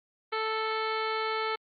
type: harmonic tone with a mistuned harmonic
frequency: 440 Hz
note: A4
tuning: in tune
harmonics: 1 / 2 / 3 / 4 / 5 / 6 / 7 / 8 / 9 / 10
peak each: -33 / -35 / -33 / -41 / -37 / -49 / -43 / -47 / -44 / -47 dBFS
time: 0.32-1.56 s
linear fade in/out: 10 ms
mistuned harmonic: 9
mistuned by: +37 cents
effects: Opus 32 kbps